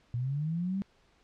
sine linear sweep, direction up, 116.54 to 200 Hz, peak -29 dBFS, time 0.14-0.82 s, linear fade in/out 0 ms, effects pink hiss -66 dBFS RMS until 1.23 s + low-pass 5000 Hz 12 dB/octave

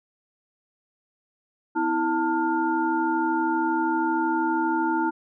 sine tone cluster, 253.3 / 326 / 893 / 1412 Hz, B3 / E4 / A5 / F6, +44 / -19 / +25 / +19 cents, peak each -32 / -24 / -25 / -30 dBFS, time 1.75-5.11 s, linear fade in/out 20 ms, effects none

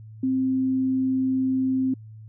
sine tone, 261.6 Hz, C4, in tune, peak -20 dBFS, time 0.23-1.94 s, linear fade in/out 5 ms, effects added 109 Hz sine -40 dBFS peak until 2.28 s

